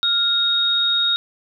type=tone pair together; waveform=sine; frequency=1400 / 3742 Hz; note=F6 / A#7; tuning=+4 / +6 cents; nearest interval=octave + perfect fourth; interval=1702 cents; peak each=-25 / -16 dBFS; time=0.03-1.16 s; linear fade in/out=0 ms; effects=none